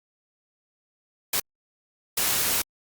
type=noise bursts at uneven times; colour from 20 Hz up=white; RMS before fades=-24 dBFS; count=2; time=1.33-1.4 / 2.17-2.62 s; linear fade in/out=5 ms; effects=Opus 48 kbps